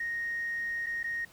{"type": "tone with dropouts", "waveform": "sine", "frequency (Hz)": 1864.7, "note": "A#6", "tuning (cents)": 0, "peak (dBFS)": -30, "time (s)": [0, 1.25], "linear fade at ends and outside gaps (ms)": 5, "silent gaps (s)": [[0.862, 0.866], [1.031, 1.041]], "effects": ["tanh soft clip ceiling -26 dBFS", "pink hiss -57 dBFS RMS until 1.32 s"]}